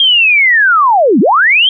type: linear two-way sweep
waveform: sine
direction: down then up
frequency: 3253 to 178.9 to 3253 Hz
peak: -5 dBFS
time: 0-1.69 s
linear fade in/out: 2 ms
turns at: 1.2 s
effects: none